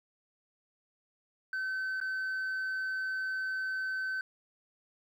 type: tone with dropouts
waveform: sine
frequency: 1531 Hz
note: G6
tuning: 41 cents flat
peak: -29 dBFS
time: 1.53-4.21 s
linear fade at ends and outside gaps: 2 ms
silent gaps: 2.002-2.013 s
effects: tanh soft clip ceiling -31 dBFS + 11-bit